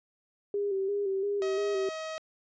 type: tone with vibrato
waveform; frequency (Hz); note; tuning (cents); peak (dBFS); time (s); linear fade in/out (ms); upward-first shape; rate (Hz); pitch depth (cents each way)
sine; 396.2; G4; +18; -27; 0.54-1.89; 2; square; 2.9; 42
type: tone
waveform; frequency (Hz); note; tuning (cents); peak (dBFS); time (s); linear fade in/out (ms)
sawtooth; 635; D#5; +35; -31; 1.42-2.18; 0
effects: resampled to 16000 Hz